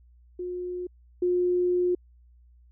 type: tone pair in turn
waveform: sine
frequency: 359.1 / 357.5 Hz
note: F4 / F4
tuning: +48 / +41 cents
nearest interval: unison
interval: 7 cents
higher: first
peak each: -30 / -21 dBFS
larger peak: second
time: 0.39-0.87 / 1.22-1.95 s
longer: second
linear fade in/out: 5 ms
effects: added 60 Hz sine -53 dBFS peak until 2.71 s